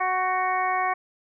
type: harmonic tone with a mistuned harmonic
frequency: 370 Hz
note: F#4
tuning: in tune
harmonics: 1 / 2 / 3 / 4 / 5 / 6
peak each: -37 / -25 / -26 / -37 / -31 / -32 dBFS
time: 0-0.94 s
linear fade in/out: 10 ms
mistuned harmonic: 4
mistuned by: +27 cents
effects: none